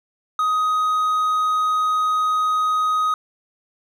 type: tone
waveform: triangle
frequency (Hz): 1254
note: D#6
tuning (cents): +13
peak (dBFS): -15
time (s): 0.39-3.14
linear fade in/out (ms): 2
effects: none